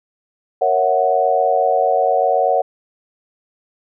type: chord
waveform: sine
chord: F# dominant seventh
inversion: first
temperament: equal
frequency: 466.2 / 554.4 / 659.3 / 740 Hz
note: A#4 / C#5 / E5 / F#5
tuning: 0 / 0 / 0 / 0 cents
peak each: -21 / -18 / -20 / -16 dBFS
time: 0.61-2.62 s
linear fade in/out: 10 ms
effects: none